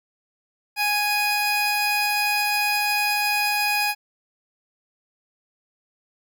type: tone pair together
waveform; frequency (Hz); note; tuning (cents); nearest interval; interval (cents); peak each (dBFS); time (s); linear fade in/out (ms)
30% pulse; 830.6 / 2489; G#5 / D#7; 0 / 0; octave + perfect fifth; 1900; -21 / -20; 0.76-3.95; 50
effects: none